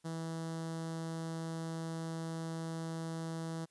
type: tone with notch filter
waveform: sawtooth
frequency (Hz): 163.4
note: E3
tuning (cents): -15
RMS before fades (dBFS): -40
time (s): 0.04-3.66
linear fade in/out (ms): 20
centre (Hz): 2400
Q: 1.2
effects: white hiss -75 dBFS RMS until 3.7 s + resampled to 24000 Hz